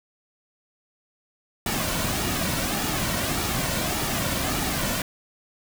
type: noise with flanger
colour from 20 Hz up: pink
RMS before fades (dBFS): -26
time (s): 1.66-5.02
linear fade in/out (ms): 2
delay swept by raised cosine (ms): 1.9 to 2.46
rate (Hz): 1.7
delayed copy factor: -0.5
effects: none